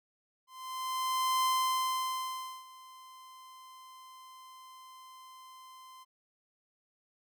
45% pulse tone with ADSR envelope, 1036 Hz, C6, 17 cents flat, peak -26 dBFS, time 0.47-6.05 s, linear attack 970 ms, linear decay 1200 ms, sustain -24 dB, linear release 27 ms, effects none

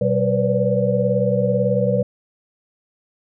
sine tone cluster, 123.1 / 191.9 / 486.9 / 505 / 576 Hz, B2 / G3 / B4 / B4 / D5, -5 / -37 / -25 / +39 / -34 cents, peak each -22 dBFS, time 0.01-2.03 s, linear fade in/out 5 ms, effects none

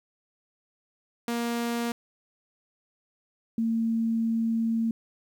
sawtooth / sine tone pair in turn, 235.5 / 227.1 Hz, A#3 / A#3, +18 / -45 cents, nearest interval minor second, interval 63 cents, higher first, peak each -23 dBFS, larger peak neither, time 1.28-1.92 / 3.58-4.91 s, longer second, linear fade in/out 2 ms, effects 10-bit

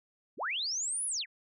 sine linear two-way sweep, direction up then down, 123.4 to 10548 to 1532 Hz, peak -31 dBFS, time 0.37-1.26 s, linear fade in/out 50 ms, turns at 1.06 s, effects none

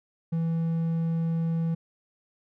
triangle tone, 164.81 Hz, E3, in tune, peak -22 dBFS, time 0.32-1.75 s, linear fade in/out 10 ms, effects none

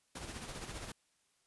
pink noise with tremolo, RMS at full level -43 dBFS, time 0.15-0.92 s, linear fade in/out 5 ms, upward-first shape sine, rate 15 Hz, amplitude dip 50%, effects white hiss -75 dBFS RMS until 1.46 s + resampled to 24000 Hz

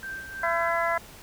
sine tone with tremolo, 1568 Hz, G6, in tune, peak -32 dBFS, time 0.03-0.69 s, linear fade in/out 0 ms, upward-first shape sine, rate 3.1 Hz, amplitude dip 55%
harmonic tone, 336.7 Hz, E4, 37 cents sharp, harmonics 2 / 3 / 4 / 5 / 6, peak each -27 / -29 / -30 / -31 / -32 dBFS, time 0.43-0.98 s, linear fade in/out 5 ms
effects pink hiss -47 dBFS RMS until 1.22 s

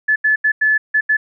sine tone bursts at uneven times, 1728 Hz, A6, 32 cents flat, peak -11 dBFS, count 6, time 0.08-0.16 / 0.24-0.36 / 0.44-0.52 / 0.61-0.78 / 0.94-1.01 / 1.09-1.17 s, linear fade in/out 10 ms, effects none

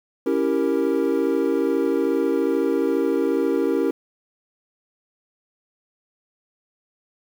triangle chord, C# diminished seventh, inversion none, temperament equal, 277.2 / 329.6 / 392 / 466.2 Hz, C#4 / E4 / G4 / Bb4, 0 / 0 / 0 / 0 cents, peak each -22 dBFS, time 0.26-3.91 s, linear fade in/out 5 ms, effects 8-bit

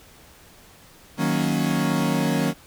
40% pulse chord, D# minor seventh, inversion none, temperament equal, 155.56 / 185 / 233.1 / 277.2 Hz, D#3 / F#3 / A#3 / C#4, 0 / 0 / 0 / 0 cents, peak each -25 dBFS, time 1.17-2.54 s, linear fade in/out 50 ms, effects pink hiss -50 dBFS RMS until 2.66 s

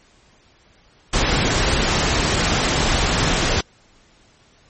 pink noise, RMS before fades -18 dBFS, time 1.13-3.61 s, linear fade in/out 5 ms, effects pink hiss -54 dBFS RMS until 4.69 s + MP3 32 kbps

